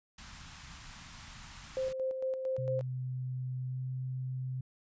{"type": "band-stop noise", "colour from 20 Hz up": "pink", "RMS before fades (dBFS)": -49, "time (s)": [0.18, 1.93], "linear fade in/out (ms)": 5, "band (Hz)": [220, 880], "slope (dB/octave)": 24}
{"type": "tone with tremolo", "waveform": "sine", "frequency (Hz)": 523.3, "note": "C5", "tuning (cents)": 0, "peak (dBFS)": -30, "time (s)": [1.77, 2.81], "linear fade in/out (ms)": 0, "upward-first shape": "square", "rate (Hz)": 4.4, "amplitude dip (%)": 45}
{"type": "tone with pitch glide", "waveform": "sine", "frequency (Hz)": [127.9, 129.09], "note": ["C3", "C3"], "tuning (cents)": [-39, -23], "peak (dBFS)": -34, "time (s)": [2.58, 4.61], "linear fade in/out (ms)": 5, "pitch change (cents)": 16, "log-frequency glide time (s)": [3.67, 3.82]}
{"effects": ["resampled to 16000 Hz"]}